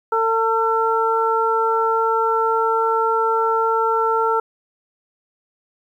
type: harmonic tone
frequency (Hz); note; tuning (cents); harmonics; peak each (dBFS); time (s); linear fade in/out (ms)
450.3; A4; +40; 1 / 2 / 3; -20 / -20 / -20; 0.12-4.4; 5
effects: 9-bit